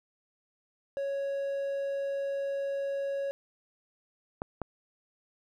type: tone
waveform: triangle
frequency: 554.4 Hz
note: C#5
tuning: in tune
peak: -28 dBFS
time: 0.97-3.31 s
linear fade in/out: 0 ms
type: clicks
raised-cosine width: 1 ms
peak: -19 dBFS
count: 2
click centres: 4.419 / 4.617 s
effects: none